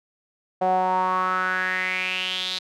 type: tone with band-pass filter sweep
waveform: sawtooth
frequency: 185 Hz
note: F#3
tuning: in tune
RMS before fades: -24 dBFS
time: 0.61-2.59 s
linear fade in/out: 10 ms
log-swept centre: 670 to 4000 Hz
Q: 5.8
effects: none